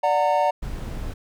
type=chord; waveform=triangle; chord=D augmented; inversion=none; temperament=just; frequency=587.3 / 734.2 / 917.7 Hz; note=D5 / F#5 / A#5; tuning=0 / -14 / -27 cents; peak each=-20 dBFS; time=0.03-0.51 s; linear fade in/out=10 ms
type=noise; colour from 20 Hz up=brown; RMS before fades=-30 dBFS; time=0.62-1.14 s; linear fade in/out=10 ms
effects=none